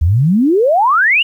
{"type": "exponential sweep", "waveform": "sine", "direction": "up", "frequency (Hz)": [73.42, 2960], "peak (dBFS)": -8, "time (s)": [0.01, 1.23], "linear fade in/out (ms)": 10, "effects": ["8-bit"]}